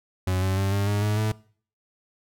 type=tone with pitch steps; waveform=40% pulse; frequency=92.5 / 94.94 / 97.44 / 100 / 102.64 / 105.34 / 108.11 Hz; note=F#2 / F#2 / G2 / G2 / G#2 / G#2 / A2; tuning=0 / +45 / -10 / +35 / -20 / +25 / -30 cents; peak=-21 dBFS; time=0.27-1.32 s; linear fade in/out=5 ms; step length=150 ms; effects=noise-tail reverb RT60 0.5 s tail -22 dB re dry